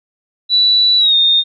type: tone with pitch glide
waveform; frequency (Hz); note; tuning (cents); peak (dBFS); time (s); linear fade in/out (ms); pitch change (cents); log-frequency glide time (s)
sine; 3951 to 3665; B7 to A#7; 0 to -30; -8; 0.49-1.44; 50; -130; 0.98-1.15
effects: none